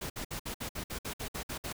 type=noise bursts; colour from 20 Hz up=pink; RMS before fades=-38 dBFS; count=12; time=0.01-1.728 s; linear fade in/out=10 ms; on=90 ms; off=58 ms; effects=none